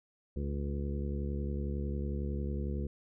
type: harmonic tone with a mistuned harmonic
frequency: 71 Hz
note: C#2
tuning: 42 cents sharp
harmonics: 1 / 2 / 3 / 4 / 5 / 6 / 7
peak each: -34 / -40 / -40 / -49 / -44 / -48 / -48 dBFS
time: 0.36-2.87 s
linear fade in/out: 5 ms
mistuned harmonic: 7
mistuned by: -15 cents
effects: none